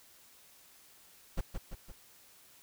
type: noise with echo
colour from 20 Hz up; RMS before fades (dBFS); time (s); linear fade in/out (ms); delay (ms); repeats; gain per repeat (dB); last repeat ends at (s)
brown; -30; 1.37-1.41; 10; 170; 3; -5; 1.92
effects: white hiss -60 dBFS RMS until 2.62 s